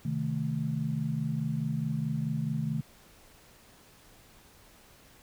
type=chord; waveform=sine; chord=A diminished; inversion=first; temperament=equal; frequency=130.81 / 155.56 / 220 Hz; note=C3 / Eb3 / A3; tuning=0 / 0 / 0 cents; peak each=-34 / -31 / -34 dBFS; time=0.05-2.81 s; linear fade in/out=5 ms; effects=pink hiss -57 dBFS RMS until 5.22 s